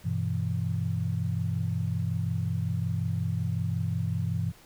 sine chord, E minor, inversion first, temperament equal, 98 / 123.47 / 164.81 Hz, G2 / B2 / E3, 0 / 0 / 0 cents, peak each -30 / -31 / -31 dBFS, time 0.04-4.52 s, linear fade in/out 20 ms, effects pink hiss -55 dBFS RMS until 4.65 s

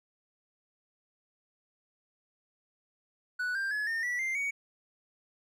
triangle tone with pitch steps, 1480 / 1586.2 / 1700.1 / 1822.1 / 1952.9 / 2093 / 2243 Hz, F#6 / G6 / G#6 / A#6 / B6 / C7 / C#7, 0 / +20 / +40 / -40 / -20 / 0 / +20 cents, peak -28 dBFS, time 3.39-4.51 s, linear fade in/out 10 ms, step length 160 ms, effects none

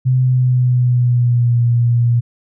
sine tone with pitch glide, 128.4 to 119.11 Hz, C3 to A#2, -32 to +38 cents, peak -10 dBFS, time 0.05-2.21 s, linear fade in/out 20 ms, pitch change -130 cents, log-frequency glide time 0.16-1.61 s, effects none

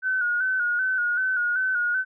sine tone with vibrato, 1480 Hz, F#6, in tune, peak -21 dBFS, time 0.02-2.05 s, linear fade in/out 50 ms, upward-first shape square, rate 2.6 Hz, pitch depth 48 cents each way, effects none

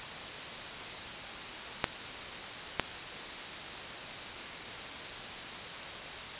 clicks, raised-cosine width 0.3 ms, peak -9 dBFS, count 2, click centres 1.842 / 2.797 s, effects white hiss -40 dBFS RMS until 6.39 s + resampled to 8000 Hz

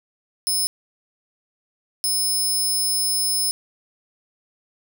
20% pulse tone bursts at uneven times, 5220 Hz, E8, 18 cents flat, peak -14 dBFS, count 2, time 0.47-0.67 / 2.04-3.51 s, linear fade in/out 0 ms, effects none

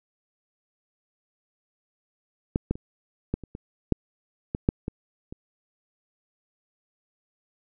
clicks, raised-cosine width 3 ms, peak -9 / -11 / -25 / -12 / -26 / -23 / -6 / -14 / -6 / -16 / -24 dBFS, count 11, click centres 2.559 / 2.71 / 2.755 / 3.34 / 3.437 / 3.551 / 3.923 / 4.549 / 4.689 / 4.881 / 5.325 s, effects none

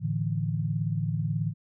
sine chord, A suspended fourth, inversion none, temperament just, 110 / 146.67 / 165 Hz, A2 / D3 / E3, 0 / -2 / +2 cents, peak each -30 dBFS, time 0-1.54 s, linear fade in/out 50 ms, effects none

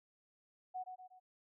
sine tone with echo, 740 Hz, F#5, in tune, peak -39 dBFS, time 0.74-0.84 s, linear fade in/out 20 ms, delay 120 ms, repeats 3, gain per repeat -6 dB, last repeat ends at 1.2 s, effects none

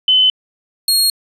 sine / sawtooth tone pair in turn, 3035 / 4282 Hz, F#7 / C8, +43 / +39 cents, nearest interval tritone, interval 596 cents, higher second, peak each -8 dBFS, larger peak neither, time 0.08-0.3 / 0.88-1.1 s, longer neither, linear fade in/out 2 ms, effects resampled to 32000 Hz

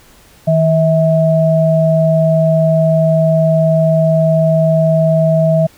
sine tone pair together, 159.62 / 647 Hz, D#3 / E5, +45 / -32 cents, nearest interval 2 octaves, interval 2423 cents, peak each -11 dBFS, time 0.47-5.67 s, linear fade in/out 10 ms, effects pink hiss -45 dBFS RMS until 5.77 s

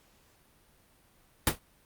pink noise with exponential decay, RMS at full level -19 dBFS, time 1.47-1.59 s, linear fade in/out 2 ms, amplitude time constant 24 ms, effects pink hiss -64 dBFS RMS until 1.85 s + Opus 48 kbps

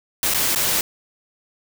white noise with dropouts, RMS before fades -20 dBFS, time 0.23-0.81 s, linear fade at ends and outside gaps 1 ms, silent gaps 0.338-0.345 / 0.549-0.559 s, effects none

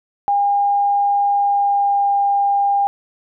sine tone with pitch glide, 808 to 802.9 Hz, G#5 to G5, -48 to +41 cents, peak -13 dBFS, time 0.28-2.87 s, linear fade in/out 0 ms, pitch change -11 cents, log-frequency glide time 1.32-2.14 s, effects none

